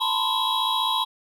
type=tone cluster; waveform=triangle; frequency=886 / 992 / 1047 / 3334 / 3842 Hz; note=A5 / B5 / C6 / G#7 / B7; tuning=+12 / +7 / +1 / +6 / -48 cents; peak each=-26 dBFS; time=0-1.05 s; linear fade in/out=20 ms; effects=none